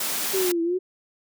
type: high-pass noise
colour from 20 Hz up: white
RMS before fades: -27 dBFS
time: 0-0.52 s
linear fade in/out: 5 ms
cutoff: 150 Hz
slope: 48 dB/octave
type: exponential two-way sweep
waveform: sine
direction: down then up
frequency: 392 to 329.6 to 377 Hz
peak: -21 dBFS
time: 0.33-0.79 s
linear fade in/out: 20 ms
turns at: 0.62 s
effects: none